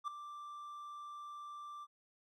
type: tone with ADSR envelope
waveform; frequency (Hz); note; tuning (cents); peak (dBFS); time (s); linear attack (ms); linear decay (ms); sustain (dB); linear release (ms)
triangle; 1177; D6; +3; -32; 0.04-1.87; 37; 4; -12; 42
effects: none